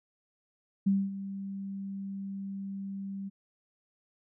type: tone with ADSR envelope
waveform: sine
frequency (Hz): 196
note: G3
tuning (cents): 0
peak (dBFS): -21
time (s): 0.86-3.3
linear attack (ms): 12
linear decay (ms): 230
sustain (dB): -14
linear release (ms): 24
effects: none